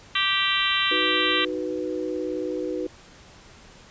harmonic tone, 390.7 Hz, G4, 6 cents flat, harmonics 3 / 4 / 5 / 6 / 7 / 8 / 9 / 10, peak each -28 / -31 / -28 / -31 / -28 / -26 / -31 / -29 dBFS, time 0.15-1.45 s, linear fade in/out 5 ms
sine chord, B major, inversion first, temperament equal, 311.1 / 370 / 493.9 Hz, D#4 / F#4 / B4, 0 / 0 / 0 cents, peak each -30 dBFS, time 0.91-2.87 s, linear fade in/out 5 ms
effects pink hiss -49 dBFS RMS until 3.9 s + resampled to 16000 Hz

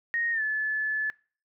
sine tone with pitch glide, 1864.7 to 1729.8 Hz, A#6 to A6, 0 to -30 cents, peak -25 dBFS, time 0.14-1.1 s, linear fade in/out 0 ms, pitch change -130 cents, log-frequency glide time 0.32-0.42 s, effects noise-tail reverb RT60 0.4 s tail -22 dB re dry

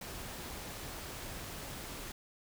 pink noise, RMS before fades -44 dBFS, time 0.01-2.12 s, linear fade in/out 5 ms, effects none

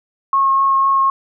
sine tone with vibrato, 1086 Hz, C#6, 36 cents flat, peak -11 dBFS, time 0.33-1.1 s, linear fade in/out 2 ms, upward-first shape triangle, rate 4 Hz, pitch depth 12 cents each way, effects none

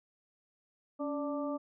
harmonic tone with a mistuned harmonic, 293.7 Hz, D4, in tune, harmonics 1 / 2 / 3 / 4, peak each -35 / -37 / -46 / -43 dBFS, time 0.99-1.58 s, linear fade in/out 20 ms, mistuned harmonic 1, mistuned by -69 cents, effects none

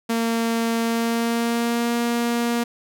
sawtooth tone with pitch glide, 229.4 to 236.4 Hz, A#3 to A#3, -28 to +24 cents, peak -16 dBFS, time 0.09-2.64 s, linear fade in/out 10 ms, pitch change +52 cents, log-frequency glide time 0.8-1.95 s, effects none

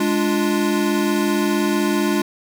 square chord, D diminished, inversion second, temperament equal, 207.7 / 293.7 / 349.2 Hz, Ab3 / D4 / F4, 0 / 0 / 0 cents, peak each -22 dBFS, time 0-2.22 s, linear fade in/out 5 ms, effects none

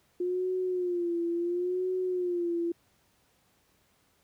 sine tone with vibrato, 354.7 Hz, F4, 27 cents sharp, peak -27 dBFS, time 0.2-2.72 s, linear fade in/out 5 ms, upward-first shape sine, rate 0.72 Hz, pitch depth 74 cents each way, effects pink hiss -68 dBFS RMS until 4.23 s + high-pass 60 Hz 12 dB/octave

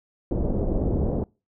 pink low-pass noise, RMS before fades -24 dBFS, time 0.31-1.24 s, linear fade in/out 2 ms, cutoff 560 Hz, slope 24 dB/octave, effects noise-tail reverb RT60 0.3 s tail -25 dB re dry

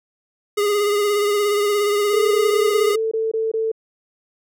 square tone with vibrato, 411.8 Hz, G#4, 15 cents flat, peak -17 dBFS, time 0.57-2.96 s, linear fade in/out 10 ms, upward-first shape triangle, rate 17 Hz, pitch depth 39 cents each way
sine tone bursts, 444.8 Hz, A4, 19 cents sharp, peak -18 dBFS, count 8, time 2.13-3.717 s, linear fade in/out 5 ms, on 180 ms, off 21 ms
effects none

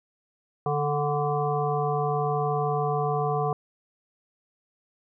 harmonic tone with a mistuned harmonic, 146.83 Hz, D3, in tune, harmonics 1 / 3 / 5 / 7 / 8, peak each -28 / -28 / -28 / -34 / -33 dBFS, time 0.66-3.53 s, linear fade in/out 2 ms, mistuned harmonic 8, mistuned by -29 cents, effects none

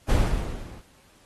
brown noise with level ramp, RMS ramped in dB -17 to -43 dBFS, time 0.08-0.82 s, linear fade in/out 20 ms, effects pink hiss -58 dBFS RMS until 1.25 s + AAC 32 kbps

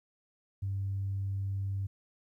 sine tone, 97.9 Hz, G2, 2 cents flat, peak -30 dBFS, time 0.62-1.87 s, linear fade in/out 10 ms, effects tanh soft clip ceiling -26 dBFS + 12-bit

